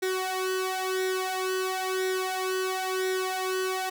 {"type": "tone with flanger", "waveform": "sawtooth", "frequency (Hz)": 374.5, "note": "F#4", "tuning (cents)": 21, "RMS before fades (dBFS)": -29, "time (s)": [0.02, 3.9], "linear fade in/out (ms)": 10, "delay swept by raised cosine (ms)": [0.52, 2.02], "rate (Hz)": 0.98, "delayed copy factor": 0.8, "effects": []}